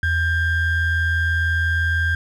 triangle ring-modulated tone, 836 Hz, G#5, 11 cents sharp, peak -12 dBFS, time 0.03-2.15 s, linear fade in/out 2 ms, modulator 753 Hz, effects none

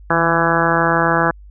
harmonic tone with a mistuned harmonic, 167.1 Hz, E3, 24 cents sharp, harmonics 1 / 2 / 3 / 4 / 5 / 6 / 7 / 8 / 9 / 10, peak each -22 / -22 / -22 / -22 / -22 / -22 / -22 / -22 / -22 / -22 dBFS, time 0.1-1.31 s, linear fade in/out 5 ms, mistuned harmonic 1, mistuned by -47 cents, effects added 50 Hz sine -37 dBFS peak until 1.5 s

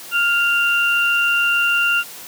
sine tone pair together, 1405 / 2773 Hz, F6 / F7, +10 / -13 cents, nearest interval octave, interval 1177 cents, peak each -17 dBFS, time 0.11-2.04 s, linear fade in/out 50 ms, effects white hiss -36 dBFS RMS until 2.27 s + high-pass 150 Hz 12 dB/octave

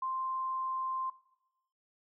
sine tone, 1046.5 Hz, C6, in tune, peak -32 dBFS, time 0.02-1.1 s, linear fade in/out 5 ms, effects noise-tail reverb RT60 0.9 s tail -19 dB re dry

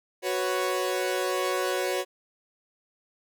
sawtooth chord, F# suspended fourth, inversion none, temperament equal, 370 / 493.9 / 554.4 Hz, F#4 / B4 / C#5, 0 / 0 / 0 cents, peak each -25 / -28 / -26 dBFS, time 0.22-2.05 s, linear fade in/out 50 ms, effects none

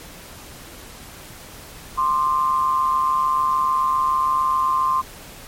sine tone pair together, 1046.5 / 1193.5 Hz, C6 / D6, 0 / +28 cents, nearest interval major second, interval 228 cents, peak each -17 / -24 dBFS, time 1.97-5.02 s, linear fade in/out 20 ms, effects pink hiss -40 dBFS RMS until 5.47 s + MP3 64 kbps

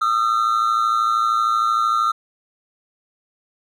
triangle tone pair together, 1228 / 1341 Hz, D#6 / E6, -23 / +29 cents, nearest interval major second, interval 152 cents, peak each -17 dBFS, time 0.01-2.12 s, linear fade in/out 10 ms, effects none

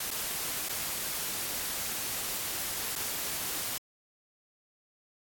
white noise with dropouts, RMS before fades -34 dBFS, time 0-3.78 s, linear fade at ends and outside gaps 5 ms, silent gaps 0.107-0.111 / 0.688-0.692 / 2.955-2.959 s, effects AAC 64 kbps

